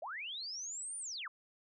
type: linear two-way sweep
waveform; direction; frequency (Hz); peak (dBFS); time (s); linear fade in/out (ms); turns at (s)
sine; up then down; 554.4 to 9397 to 1011; -40; 0.02-1.28; 5; 0.98
effects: none